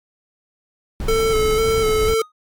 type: noise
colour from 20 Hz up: brown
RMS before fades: -24 dBFS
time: 1-2.14 s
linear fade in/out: 2 ms
type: tone with vibrato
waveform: square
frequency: 440 Hz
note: A4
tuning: in tune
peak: -16 dBFS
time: 1.08-2.22 s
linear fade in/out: 5 ms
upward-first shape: square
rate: 2 Hz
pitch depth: 24 cents each way
type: tone with exponential decay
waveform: triangle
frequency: 1244.5 Hz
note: D#6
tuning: in tune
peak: -21 dBFS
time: 2.19-2.32 s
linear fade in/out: 5 ms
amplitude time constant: 28 ms
effects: MP3 96 kbps